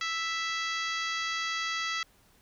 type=harmonic tone with a mistuned harmonic; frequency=659.3 Hz; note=E5; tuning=in tune; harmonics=2 / 3 / 4 / 5 / 6 / 7 / 8 / 9 / 10; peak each=-35 / -34 / -40 / -38 / -42 / -41 / -47 / -46 / -48 dBFS; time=0.01-2.03 s; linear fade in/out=2 ms; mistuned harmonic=8; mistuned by=-34 cents; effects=pink hiss -63 dBFS RMS until 2.41 s